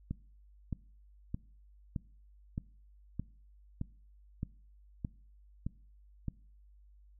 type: click train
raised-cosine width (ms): 5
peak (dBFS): -23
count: 11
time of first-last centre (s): 0.11-6.283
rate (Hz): 1.62
effects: noise-tail reverb RT60 0.5 s tail -22 dB re dry + added 50 Hz sine -57 dBFS peak until 7.19 s